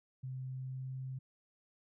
sine tone with pitch glide, 130 to 131.06 Hz, C3 to C3, -11 to +3 cents, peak -39 dBFS, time 0.23-1.19 s, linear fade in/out 10 ms, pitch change +14 cents, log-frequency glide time 0.46-0.96 s, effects none

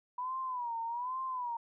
sine tone with vibrato, 979 Hz, B5, 15 cents flat, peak -34 dBFS, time 0.18-1.57 s, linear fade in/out 5 ms, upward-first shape sine, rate 1.2 Hz, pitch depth 120 cents each way, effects none

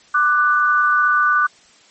sine tone pair together, 1182 / 1485.1 Hz, D6 / F#6, +11 / +6 cents, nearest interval major third, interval 395 cents, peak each -15 dBFS, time 0.14-1.47 s, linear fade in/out 10 ms, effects white hiss -50 dBFS RMS until 1.9 s + MP3 32 kbps

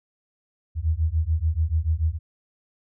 sine beating tone pair, 76.7 / 83.6 Hz, D#2 / E2, -24 / +25 cents, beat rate 6.9 Hz, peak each -23 dBFS, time 0.75-2.19 s, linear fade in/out 50 ms, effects none

